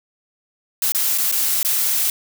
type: noise with dropouts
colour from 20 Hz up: blue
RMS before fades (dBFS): -19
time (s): 0.82-2.1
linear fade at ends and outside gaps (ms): 2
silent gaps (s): 0.921-0.947 / 1.178-1.182 / 1.316-1.323 / 1.63-1.648
effects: none

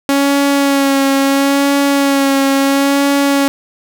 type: tone with vibrato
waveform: sawtooth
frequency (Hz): 277.2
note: C#4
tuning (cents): 0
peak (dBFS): -6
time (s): 0.09-3.48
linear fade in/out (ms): 0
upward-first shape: sine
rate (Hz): 0.74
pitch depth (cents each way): 24
effects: none

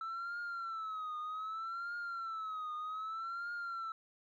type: tone with vibrato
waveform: sine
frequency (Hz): 1318.5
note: E6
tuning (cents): 0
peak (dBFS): -36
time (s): 0.01-3.92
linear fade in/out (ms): 2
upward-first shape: triangle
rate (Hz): 0.64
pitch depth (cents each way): 130
effects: tanh soft clip ceiling -37 dBFS + 13-bit

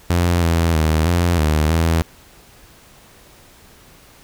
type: tone with pitch steps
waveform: sawtooth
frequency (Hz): 87 / 83.5 / 78.7 / 86.7 / 76.8 / 82.3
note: F2 / E2 / D#2 / F2 / D#2 / E2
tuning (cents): -6 / +23 / +20 / -12 / -22 / -2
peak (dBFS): -10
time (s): 0.1-2.02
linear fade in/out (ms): 0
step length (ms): 320
effects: pink hiss -47 dBFS RMS until 4.23 s

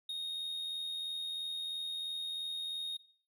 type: tone with amplitude modulation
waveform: triangle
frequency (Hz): 3720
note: A#7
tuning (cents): -4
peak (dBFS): -33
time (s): 0.09-2.97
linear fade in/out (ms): 5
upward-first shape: sine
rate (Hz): 83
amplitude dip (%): 30
effects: noise-tail reverb RT60 0.5 s tail -18 dB re dry

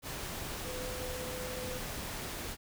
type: tone in noise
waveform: sine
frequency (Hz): 505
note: B4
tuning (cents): +39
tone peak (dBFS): -41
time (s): 0.64-1.82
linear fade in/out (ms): 50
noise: pink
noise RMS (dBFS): -40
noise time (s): 0.02-2.57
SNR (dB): -4
effects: none

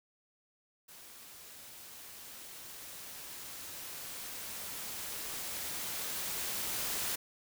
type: noise with level ramp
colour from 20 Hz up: white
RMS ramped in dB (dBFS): -53 to -35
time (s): 0.88-7.16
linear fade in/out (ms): 10
effects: none

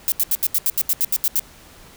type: noise bursts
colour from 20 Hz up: violet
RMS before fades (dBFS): -18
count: 12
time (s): 0.08-1.395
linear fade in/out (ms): 0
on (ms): 39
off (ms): 77
effects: pink hiss -46 dBFS RMS until 1.96 s

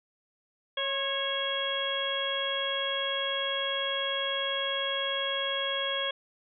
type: harmonic tone with a mistuned harmonic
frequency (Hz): 550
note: C#5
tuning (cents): -14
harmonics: 1 / 2 / 3 / 4 / 5 / 6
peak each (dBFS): -34 / -37 / -36 / -40 / -41 / -31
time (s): 0.77-6.11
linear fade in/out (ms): 5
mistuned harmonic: 2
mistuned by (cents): -27
effects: none

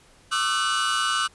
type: tone cluster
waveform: 45% pulse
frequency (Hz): 1105 / 1206 / 1325 / 1514 / 2910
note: C#6 / D6 / E6 / F#6 / F#7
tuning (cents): -6 / +46 / +9 / +39 / -29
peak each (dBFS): -34 / -28 / -27 / -27 / -28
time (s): 0.31-1.28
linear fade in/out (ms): 20
effects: pink hiss -55 dBFS RMS until 1.34 s + resampled to 24000 Hz

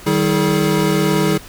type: tone cluster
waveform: square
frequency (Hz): 154.3 / 192.3 / 321.4 / 421.1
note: D#3 / G3 / E4 / G#4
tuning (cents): -14 / -33 / -44 / +24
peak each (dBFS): -20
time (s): 0.06-1.38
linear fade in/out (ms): 10
effects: pink hiss -38 dBFS RMS until 1.48 s

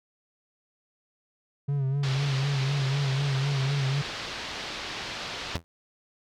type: tone with vibrato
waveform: triangle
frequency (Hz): 137.7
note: C#3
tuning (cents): -11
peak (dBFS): -22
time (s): 1.68-4.02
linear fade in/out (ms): 10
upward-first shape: sine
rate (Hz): 4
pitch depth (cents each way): 66
type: low-pass noise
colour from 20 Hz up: white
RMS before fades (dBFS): -36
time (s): 2.03-5.57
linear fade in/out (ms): 5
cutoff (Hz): 4600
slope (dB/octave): 24
type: tone with exponential decay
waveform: sawtooth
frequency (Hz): 83.7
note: E2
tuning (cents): +27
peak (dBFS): -22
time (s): 5.55-5.64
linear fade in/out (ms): 0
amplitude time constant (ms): 18
effects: none

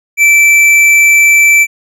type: tone with tanh clipping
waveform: sine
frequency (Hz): 2328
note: D7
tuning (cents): -16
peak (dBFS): -5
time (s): 0.17-1.67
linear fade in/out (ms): 50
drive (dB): 11
effects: none

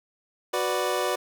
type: chord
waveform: 25% pulse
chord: B minor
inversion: second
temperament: equal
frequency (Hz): 370 / 493.9 / 587.3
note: F#4 / B4 / D5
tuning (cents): 0 / 0 / 0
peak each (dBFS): -25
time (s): 0.53-1.16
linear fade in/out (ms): 10
effects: none

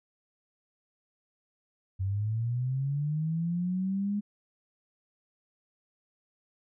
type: linear sweep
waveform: sine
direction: up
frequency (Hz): 93 to 207.7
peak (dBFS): -27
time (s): 1.99-4.21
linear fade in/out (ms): 20
effects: none

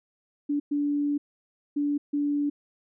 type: tone bursts at uneven times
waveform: sine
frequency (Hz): 289.7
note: D4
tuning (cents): -24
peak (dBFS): -23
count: 4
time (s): 0.49-0.6 / 0.71-1.18 / 1.76-1.98 / 2.13-2.5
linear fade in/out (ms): 10
effects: none

